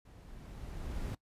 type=noise with level ramp; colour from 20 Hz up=brown; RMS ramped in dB=-54 to -37 dBFS; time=0.05-1.15 s; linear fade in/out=5 ms; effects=noise-tail reverb RT60 0.1 s tail -20 dB re dry + resampled to 32000 Hz